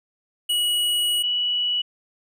square / sine tone pair in turn, 2917 / 2942 Hz, F#7 / F#7, -25 / -11 cents, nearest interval unison, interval 14 cents, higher second, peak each -20 dBFS, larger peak neither, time 0.49-1.23 / 1.23-1.82 s, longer first, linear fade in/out 10 ms, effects none

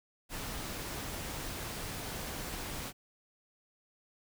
pink noise, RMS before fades -40 dBFS, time 0.29-2.93 s, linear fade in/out 50 ms, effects none

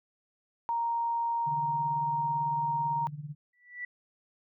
sine tone, 932.3 Hz, A#5, in tune, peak -27 dBFS, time 0.69-3.07 s, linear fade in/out 0 ms
sine tone with tremolo, 147.8 Hz, D3, 11 cents sharp, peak -34 dBFS, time 1.46-3.35 s, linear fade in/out 20 ms, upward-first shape sine, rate 18 Hz, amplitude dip 75%
sine tone with exponential growth, 1962 Hz, B6, 12 cents flat, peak -32 dBFS, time 3.53-3.85 s, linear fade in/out 5 ms, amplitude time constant 69 ms
effects none

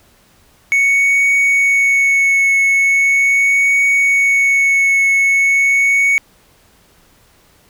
triangle tone with vibrato, 2217 Hz, C#7, in tune, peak -8 dBFS, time 0.72-6.18 s, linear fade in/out 0 ms, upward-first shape triangle, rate 0.4 Hz, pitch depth 14 cents each way, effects pink hiss -51 dBFS RMS until 7.69 s

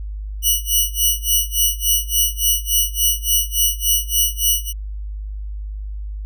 5% pulse tone with tremolo, 2938 Hz, F#7, 13 cents flat, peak -4 dBFS, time 0.42-4.73 s, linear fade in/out 50 ms, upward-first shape sine, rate 3.5 Hz, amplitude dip 95%, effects added 51 Hz sine -25 dBFS peak until 6.25 s

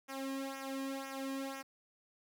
sawtooth tone with flanger, 270 Hz, C#4, 45 cents flat, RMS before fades -41 dBFS, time 0.08-1.63 s, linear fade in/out 20 ms, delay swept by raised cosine 0.23 to 1.43 ms, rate 2 Hz, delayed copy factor -0.85, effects none

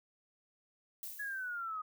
violet noise with exponential decay, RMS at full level -42 dBFS, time 1.03-1.77 s, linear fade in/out 1 ms, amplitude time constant 160 ms
sine exponential sweep, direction down, 1699 to 1241 Hz, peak -37 dBFS, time 1.19-1.82 s, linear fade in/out 10 ms
effects none

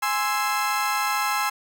30% pulse chord, Ab augmented, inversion none, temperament equal, 830.6 / 1046.5 / 1318.5 Hz, Ab5 / C6 / E6, 0 / 0 / 0 cents, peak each -24 dBFS, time 0.02-1.5 s, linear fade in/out 10 ms, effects none

